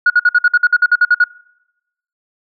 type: tone bursts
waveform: sine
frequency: 1450 Hz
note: F#6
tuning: 35 cents flat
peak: -5 dBFS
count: 13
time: 0.06-1.241 s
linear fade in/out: 5 ms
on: 41 ms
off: 54 ms
effects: noise-tail reverb RT60 0.9 s tail -25 dB re dry + tanh soft clip ceiling -3 dBFS

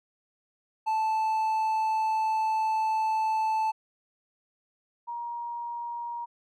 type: tone pair in turn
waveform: triangle / sine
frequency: 877 / 946 Hz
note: A5 / A#5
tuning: -6 / +25 cents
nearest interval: minor second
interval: 131 cents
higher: second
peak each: -22 / -32 dBFS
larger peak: first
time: 0.86-3.72 / 5.07-6.26 s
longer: first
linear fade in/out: 20 ms
effects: none

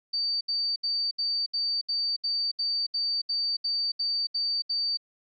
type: tone bursts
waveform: sine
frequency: 4610 Hz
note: D8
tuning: 33 cents flat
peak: -25 dBFS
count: 14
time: 0.13-4.973 s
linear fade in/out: 10 ms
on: 280 ms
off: 71 ms
effects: none

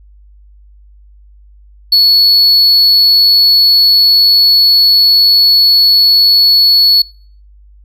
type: tone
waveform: triangle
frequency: 4401 Hz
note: C#8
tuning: 13 cents flat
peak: -3 dBFS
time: 1.92-7.02 s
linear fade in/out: 5 ms
effects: noise-tail reverb RT60 0.5 s tail -25 dB re dry + added 50 Hz sine -38 dBFS peak until 7.84 s

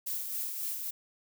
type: noise with tremolo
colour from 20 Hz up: violet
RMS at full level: -34 dBFS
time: 0.06-0.91 s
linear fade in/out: 10 ms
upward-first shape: sine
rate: 3.7 Hz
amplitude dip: 40%
effects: none

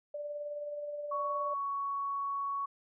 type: tone with tremolo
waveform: sine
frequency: 587.3 Hz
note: D5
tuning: in tune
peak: -35 dBFS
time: 0.14-1.54 s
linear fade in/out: 5 ms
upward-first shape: sine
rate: 19 Hz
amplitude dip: 35%
type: tone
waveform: sine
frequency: 1116 Hz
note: C#6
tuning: 11 cents sharp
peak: -32 dBFS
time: 1.11-2.66 s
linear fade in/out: 10 ms
effects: none

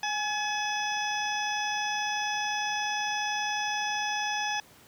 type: harmonic tone with a mistuned harmonic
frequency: 852 Hz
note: G#5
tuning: 44 cents sharp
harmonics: 1 / 2 / 3 / 4 / 6 / 7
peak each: -31 / -34 / -36 / -37 / -39 / -39 dBFS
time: 0.03-4.6 s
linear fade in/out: 2 ms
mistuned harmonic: 1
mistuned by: -40 cents
effects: pink hiss -55 dBFS RMS until 4.87 s + high-pass 100 Hz 12 dB/octave

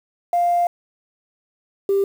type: tone pair in turn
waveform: sine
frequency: 698.5 / 394.7 Hz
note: F5 / G4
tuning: 0 / +12 cents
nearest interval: minor seventh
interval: 988 cents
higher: first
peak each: -14 dBFS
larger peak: neither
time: 0.33-0.67 / 1.89-2.04 s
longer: first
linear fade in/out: 2 ms
effects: tanh soft clip ceiling -10 dBFS + 7-bit

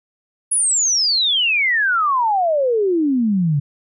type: exponential sweep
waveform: sine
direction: down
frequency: 10548 to 137.8 Hz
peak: -14 dBFS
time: 0.51-3.6 s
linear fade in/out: 10 ms
effects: none

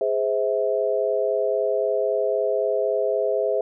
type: chord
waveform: sine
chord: Ab augmented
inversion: none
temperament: just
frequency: 415.3 / 519.1 / 648.9 Hz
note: Ab4 / C5 / E5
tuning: 0 / -14 / -27 cents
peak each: -24 dBFS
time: 0.01-3.61 s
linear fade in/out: 2 ms
effects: none

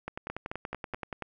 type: two click trains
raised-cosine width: 0.5 ms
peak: -20 / -20 dBFS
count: 4 / 13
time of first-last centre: 0.3-0.945 / 0.08-1.223 s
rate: 4.65 / 10.5 Hz
effects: none

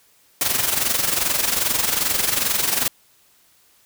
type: noise with amplitude modulation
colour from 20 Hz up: white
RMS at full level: -18 dBFS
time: 0.41-2.88 s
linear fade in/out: 2 ms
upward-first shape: sine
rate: 22.5 Hz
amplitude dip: 65%
effects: white hiss -57 dBFS RMS until 3.85 s

